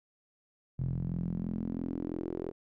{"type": "tone with band-pass filter sweep", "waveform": "sawtooth", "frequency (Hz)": 43, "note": "F1", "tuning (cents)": -26, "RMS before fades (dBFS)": -35, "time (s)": [0.78, 2.52], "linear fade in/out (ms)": 20, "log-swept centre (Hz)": [130, 400], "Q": 4.1, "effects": []}